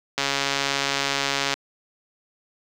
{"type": "click train", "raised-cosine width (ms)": 0.2, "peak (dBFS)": -5, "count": 190, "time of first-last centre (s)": [0.18, 1.54], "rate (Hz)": 139, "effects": ["high-pass 150 Hz 12 dB/octave", "7-bit"]}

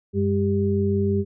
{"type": "tone cluster", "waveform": "sine", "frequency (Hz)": [95.6, 201.7, 395.1], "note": ["G2", "G3", "G4"], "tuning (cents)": [-43, 50, 14], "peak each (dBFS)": -23, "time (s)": [0.13, 1.25], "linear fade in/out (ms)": 50, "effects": []}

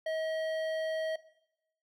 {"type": "tone with hard clipping", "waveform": "triangle", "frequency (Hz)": 637, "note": "D#5", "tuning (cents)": 41, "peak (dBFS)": -33, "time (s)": [0.06, 1.16], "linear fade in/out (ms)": 5, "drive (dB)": 15, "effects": ["noise-tail reverb RT60 0.8 s tail -17 dB re dry"]}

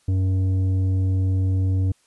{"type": "tone with tanh clipping", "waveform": "sine", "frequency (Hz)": 94.2, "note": "F#2", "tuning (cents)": 32, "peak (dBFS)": -19, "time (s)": [0.08, 1.92], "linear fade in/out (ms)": 5, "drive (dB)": 8, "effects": ["white hiss -62 dBFS RMS until 2.06 s", "resampled to 24000 Hz"]}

